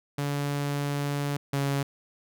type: tone pair in turn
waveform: sawtooth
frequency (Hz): 143.2 / 139.77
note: D3 / C#3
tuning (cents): -43 / +15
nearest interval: unison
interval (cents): 42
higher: first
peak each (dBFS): -23 / -21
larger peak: second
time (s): 0.18-1.37 / 1.53-1.83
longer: first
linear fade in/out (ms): 5
effects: none